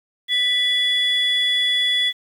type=tone pair together; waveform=sine; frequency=1975.5 / 3409 Hz; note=B6 / G#7; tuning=0 / +45 cents; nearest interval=major sixth; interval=945 cents; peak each=-21 / -16 dBFS; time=0.28-2.13 s; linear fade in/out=50 ms; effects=tanh soft clip ceiling -12 dBFS + 8-bit